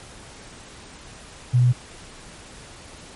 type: tone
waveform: sine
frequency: 123.47 Hz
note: B2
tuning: in tune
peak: -13 dBFS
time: 1.53-1.73 s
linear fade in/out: 20 ms
effects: pink hiss -43 dBFS RMS until 3.15 s + MP3 48 kbps